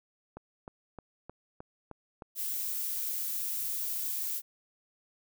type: click train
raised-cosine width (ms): 1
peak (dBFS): -29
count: 7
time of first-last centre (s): 0.37-2.222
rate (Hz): 3.24
type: noise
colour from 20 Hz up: violet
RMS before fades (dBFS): -34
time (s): 2.35-4.42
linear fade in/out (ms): 50
effects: none